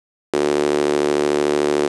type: tone with high-pass filter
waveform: sawtooth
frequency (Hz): 73.42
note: D2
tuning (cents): 0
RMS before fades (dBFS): -18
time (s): 0.33-1.88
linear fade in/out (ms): 5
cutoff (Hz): 370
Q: 4
effects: resampled to 22050 Hz + 7-bit